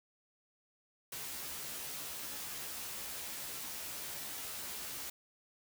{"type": "noise with comb filter", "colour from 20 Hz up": "white", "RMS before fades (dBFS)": -43, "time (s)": [1.12, 5.1], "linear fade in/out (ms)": 5, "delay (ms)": 14, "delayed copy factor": 0.75, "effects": []}